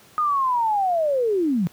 sine linear sweep, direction down, 1244.5 to 160 Hz, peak -18 dBFS, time 0.18-1.67 s, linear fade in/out 0 ms, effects pink hiss -51 dBFS RMS until 1.72 s + high-pass 100 Hz 12 dB/octave

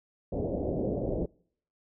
white low-pass noise, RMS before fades -31 dBFS, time 0.32-1.26 s, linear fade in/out 5 ms, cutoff 610 Hz, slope 48 dB/octave, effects noise-tail reverb RT60 0.6 s tail -26 dB re dry

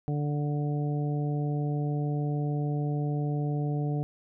harmonic tone, 146.83 Hz, D3, in tune, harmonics 1 / 2 / 3 / 4 / 5, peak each -27 / -35 / -38 / -44 / -41 dBFS, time 0.08-4.03 s, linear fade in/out 0 ms, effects none

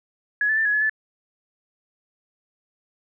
sine tone with pitch steps, 1683 / 1748 / 1776 / 1678 / 1708 / 1742 Hz, G#6 / A6 / A6 / G#6 / G#6 / A6, +23 / -12 / +16 / +17 / +48 / -18 cents, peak -18 dBFS, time 0.41-0.896 s, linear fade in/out 2 ms, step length 81 ms, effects none

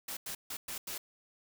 white noise bursts at uneven times, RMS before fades -40 dBFS, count 5, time 0.08-0.17 / 0.26-0.35 / 0.5-0.57 / 0.68-0.78 / 0.87-0.98 s, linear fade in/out 5 ms, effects none

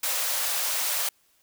white high-pass noise, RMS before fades -27 dBFS, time 0.03-1.09 s, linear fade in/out 5 ms, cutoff 480 Hz, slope 96 dB/octave, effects white hiss -65 dBFS RMS until 1.42 s

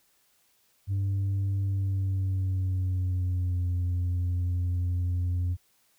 sine tone with pitch glide, 98 to 88.83 Hz, G2 to F2, 0 to +30 cents, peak -22 dBFS, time 0.87-5.57 s, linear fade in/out 50 ms, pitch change -170 cents, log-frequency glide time 1.64-3.67 s, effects tanh soft clip ceiling -24 dBFS + white hiss -67 dBFS RMS until 5.98 s

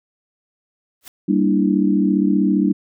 white noise with exponential growth, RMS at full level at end -33 dBFS, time 1.01-1.08 s, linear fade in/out 1 ms, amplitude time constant 15 ms
sine chord, E half-diminished seventh, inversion first, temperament equal with one note detuned, 196 / 233.1 / 293.7 / 328.7 Hz, G3 / Bb3 / D4 / E4, 0 / 0 / 0 / -5 cents, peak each -17 / -22 / -18 / -22 dBFS, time 1.28-2.73 s, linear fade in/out 10 ms
effects none

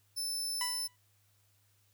25% pulse tone, 5280 Hz, E8, 2 cents sharp, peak -29 dBFS, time 0.16-0.88 s, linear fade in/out 20 ms
20% pulse tone with exponential decay, 987.8 Hz, B5, in tune, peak -27 dBFS, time 0.61-0.96 s, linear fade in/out 2 ms, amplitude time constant 75 ms
effects added 101 Hz sine -70 dBFS peak until 1.93 s + white hiss -72 dBFS RMS until 1.93 s

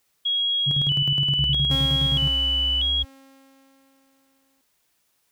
sine tone with vibrato, 3136 Hz, G7, in tune, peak -20 dBFS, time 0.25-3.03 s, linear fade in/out 10 ms, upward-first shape square, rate 0.78 Hz, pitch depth 89 cents each way
sine tone with tremolo, 139.8 Hz, C#3, 15 cents sharp, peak -21 dBFS, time 0.66-2.3 s, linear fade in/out 20 ms, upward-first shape square, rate 9.6 Hz, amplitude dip 80%
sine tone with pitch glide, 65.41 to 63.36 Hz, C2 to B1, 0 to +45 cents, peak -27 dBFS, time 1.38-3.05 s, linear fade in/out 10 ms, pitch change -55 cents, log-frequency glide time 2.12-2.34 s
sawtooth tone with exponential decay, 269.9 Hz, C#4, 46 cents flat, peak -24 dBFS, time 1.71-4.61 s, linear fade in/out 0 ms, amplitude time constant 630 ms
effects white hiss -69 dBFS RMS until 5.31 s

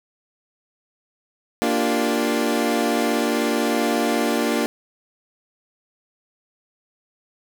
25% pulse chord, G minor seventh, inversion first, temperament equal, 233.1 / 293.7 / 349.2 / 392 Hz, Bb3 / D4 / F4 / G4, 0 / 0 / 0 / 0 cents, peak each -19 / -20 / -22 / -25 dBFS, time 1.62-4.66 s, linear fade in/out 0 ms, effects none

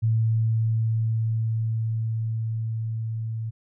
sine tone with level ramp, 112.1 Hz, A2, 33 cents sharp, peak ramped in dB -18 to -27 dBFS, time 0.02-3.51 s, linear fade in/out 20 ms, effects none

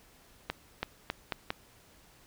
accelerating click train, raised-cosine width 0.3 ms, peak -15 dBFS, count 5, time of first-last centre 0.5-1.504 s, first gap 330 ms, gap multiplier 0.82, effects pink hiss -60 dBFS RMS until 2.26 s

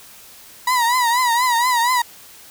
35% pulse tone with vibrato, 970 Hz, B5, 31 cents flat, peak -13 dBFS, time 0.67-2.02 s, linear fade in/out 5 ms, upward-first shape triangle, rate 4.2 Hz, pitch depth 110 cents each way, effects white hiss -43 dBFS RMS until 2.5 s

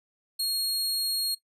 sawtooth tone, 4281 Hz, C8, 39 cents sharp, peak -23 dBFS, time 0.39-1.35 s, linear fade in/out 10 ms, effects noise-tail reverb RT60 0.1 s tail -17 dB re dry + resampled to 32000 Hz

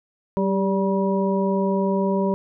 harmonic tone with a mistuned harmonic, 192.9 Hz, G3, 28 cents flat, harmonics 1 / 2 / 3 / 5, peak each -21 / -24 / -26 / -28 dBFS, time 0.37-2.34 s, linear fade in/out 0 ms, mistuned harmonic 2, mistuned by +40 cents, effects none

